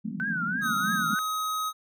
white band-pass noise, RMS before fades -34 dBFS, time 0.04-1.15 s, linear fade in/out 10 ms, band 170 to 230 Hz, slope 48 dB/octave
sine tone with vibrato, 1500 Hz, F#6, 23 cents sharp, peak -27 dBFS, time 0.2-1.19 s, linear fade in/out 0 ms, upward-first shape triangle, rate 3.1 Hz, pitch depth 180 cents each way
square tone, 1265 Hz, D#6, 28 cents sharp, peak -28 dBFS, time 0.61-1.73 s, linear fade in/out 50 ms
effects none

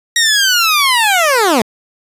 15% pulse linear sweep, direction down, 1900 to 200 Hz, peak -3 dBFS, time 0.16-1.62 s, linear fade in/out 2 ms, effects resampled to 32000 Hz

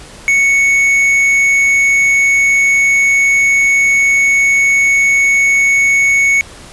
triangle tone with tanh clipping, 2217 Hz, C#7, in tune, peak -9 dBFS, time 0.28-6.41 s, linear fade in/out 0 ms, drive 11 dB, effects pink hiss -35 dBFS RMS until 6.72 s + resampled to 24000 Hz

